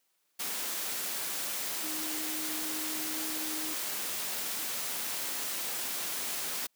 sine tone in noise, 311.1 Hz, D#4, in tune, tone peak -40 dBFS, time 1.83-3.74 s, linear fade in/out 10 ms, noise white, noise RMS -35 dBFS, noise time 0.39-6.67 s, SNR -8 dB, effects white hiss -75 dBFS RMS until 6.75 s + high-pass 200 Hz 12 dB/octave

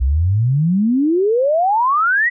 sine exponential sweep, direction up, 60.5 to 1992 Hz, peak -12 dBFS, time 0-2.3 s, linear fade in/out 20 ms, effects none

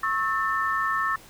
sine tone cluster, 1096 / 1301 / 1788 Hz, C#6 / E6 / A6, -20 / -23 / +27 cents, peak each -27 dBFS, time 0.03-1.16 s, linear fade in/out 5 ms, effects pink hiss -49 dBFS RMS until 1.29 s

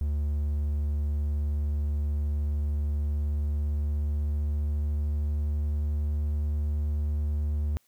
triangle tone with pitch glide, 73.42 to 74.23 Hz, D2 to D2, 0 to +19 cents, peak -23 dBFS, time 0.01-7.77 s, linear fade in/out 0 ms, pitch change +19 cents, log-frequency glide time 3.01-6.29 s, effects white hiss -68 dBFS RMS until 7.87 s

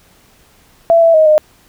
sine tone with pitch steps, 669 / 663 / 628 / 613 Hz, E5 / E5 / D#5 / D#5, +25 / +10 / +16 / -26 cents, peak -5 dBFS, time 0.9-1.38 s, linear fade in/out 0 ms, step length 120 ms, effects pink hiss -49 dBFS RMS until 1.68 s

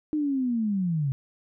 sine linear sweep, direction down, 309.8 to 130.81 Hz, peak -23 dBFS, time 0.13-1.12 s, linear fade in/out 0 ms, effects none

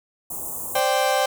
white band-stop noise, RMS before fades -31 dBFS, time 0.3-0.8 s, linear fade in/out 5 ms, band 1100 to 7100 Hz, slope 48 dB/octave
35% pulse chord, C suspended second, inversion none, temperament equal, 523.3 / 587.3 / 784 Hz, C5 / D5 / G5, 0 / 0 / 0 cents, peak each -22 / -22 / -20 dBFS, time 0.75-1.26 s, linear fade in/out 5 ms
effects none

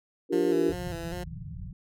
sine chord, G minor seventh, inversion second, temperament equal, 293.7 / 349.2 / 392 / 466.2 Hz, D4 / F4 / G4 / Bb4, 0 / 0 / 0 / 0 cents, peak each -28 / -26 / -28 / -29 dBFS, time 0.29-0.74 s, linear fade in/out 50 ms
15% pulse tone with vibrato, 172.8 Hz, F3, 18 cents flat, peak -28 dBFS, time 0.32-1.24 s, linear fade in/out 10 ms, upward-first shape square, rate 2.5 Hz, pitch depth 52 cents each way
white low-pass noise, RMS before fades -39 dBFS, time 0.69-1.73 s, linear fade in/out 2 ms, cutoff 180 Hz, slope 96 dB/octave
effects none

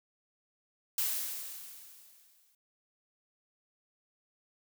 blue noise with exponential decay, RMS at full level -30 dBFS, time 0.98-2.55 s, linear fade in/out 2 ms, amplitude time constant 340 ms, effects none

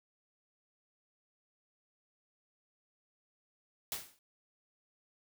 white noise with exponential decay, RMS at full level -35 dBFS, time 3.92-4.19 s, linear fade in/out 1 ms, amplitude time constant 58 ms, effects none

